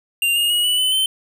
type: tone with pitch steps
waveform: square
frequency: 2786 / 2843 / 2901 / 2960 / 3021 / 3082 Hz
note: F7 / F7 / F#7 / F#7 / F#7 / G7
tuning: -5 / +30 / -35 / 0 / +35 / -30 cents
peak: -16 dBFS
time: 0.22-1.06 s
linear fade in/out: 2 ms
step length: 140 ms
effects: none